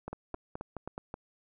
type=two click trains; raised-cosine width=1 ms; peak=-24 / -24 dBFS; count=5 / 5; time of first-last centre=0.08-1.141 / 0.13-0.979 s; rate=3.77 / 4.71 Hz; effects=none